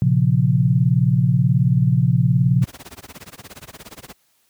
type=chord; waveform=sine; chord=Bb minor; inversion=none; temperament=equal with one note detuned; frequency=116.54 / 135.35 / 174.61 Hz; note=Bb2 / Db3 / F3; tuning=0 / -41 / 0 cents; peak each=-18 / -16 / -19 dBFS; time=0.02-2.64 s; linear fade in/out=0 ms
type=noise with tremolo; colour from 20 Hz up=pink; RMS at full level=-36 dBFS; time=2.62-4.13 s; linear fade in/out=0 ms; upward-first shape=sine; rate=17 Hz; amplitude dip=100%
effects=white hiss -63 dBFS RMS until 4.49 s + high-pass 60 Hz 12 dB/octave